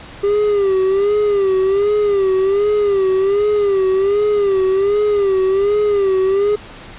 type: tone with vibrato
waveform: triangle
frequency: 398 Hz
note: G4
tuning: 26 cents sharp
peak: -10 dBFS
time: 0.23-6.56 s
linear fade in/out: 10 ms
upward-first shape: sine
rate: 1.3 Hz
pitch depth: 92 cents each way
effects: pink hiss -36 dBFS RMS until 6.98 s + resampled to 8000 Hz